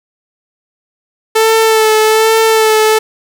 sawtooth tone with vibrato, 440 Hz, A4, in tune, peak -3 dBFS, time 1.35-2.99 s, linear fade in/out 10 ms, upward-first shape sine, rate 1.2 Hz, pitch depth 25 cents each way, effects 7-bit

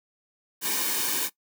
white noise with comb filter, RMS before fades -27 dBFS, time 0.61-1.3 s, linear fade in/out 50 ms, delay 1.5 ms, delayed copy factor -0.75, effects noise-tail reverb RT60 0.1 s tail -19 dB re dry + high-pass 200 Hz 12 dB/octave

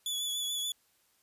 sawtooth tone with vibrato, 3424 Hz, A7, 48 cents flat, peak -29 dBFS, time 0.06-0.72 s, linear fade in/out 2 ms, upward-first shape sine, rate 6.9 Hz, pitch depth 29 cents each way, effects white hiss -70 dBFS RMS until 1.22 s + resampled to 32000 Hz

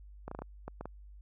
clicks, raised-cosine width 1 ms, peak -26 dBFS, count 8, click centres 0.28 / 0.314 / 0.349 / 0.39 / 0.42 / 0.68 / 0.81 / 0.856 s, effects added 50 Hz sine -49 dBFS peak until 1.21 s

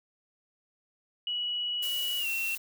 sine tone with pitch glide, 2929 to 2717 Hz, F#7 to F7, -18 to -48 cents, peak -29 dBFS, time 1.27-2.55 s, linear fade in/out 2 ms, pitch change -130 cents, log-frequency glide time 2.19-2.27 s
blue noise, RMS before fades -38 dBFS, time 1.82-2.58 s, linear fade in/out 10 ms
effects none

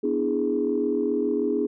sine chord, E dominant seventh, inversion second, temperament equal, 246.9 / 293.7 / 329.6 / 415.3 Hz, B3 / D4 / E4 / G#4, 0 / 0 / 0 / 0 cents, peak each -28 / -27 / -29 / -24 dBFS, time 0.03-1.67 s, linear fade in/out 10 ms, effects tanh soft clip ceiling -12 dBFS

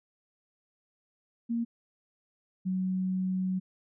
sine tone pair in turn, 233.1 / 186.35 Hz, A#3 / F#3, 0 / +13 cents, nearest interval major third, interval 387 cents, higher first, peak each -27 dBFS, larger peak neither, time 1.49-1.65 / 2.65-3.6 s, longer second, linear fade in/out 20 ms, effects none

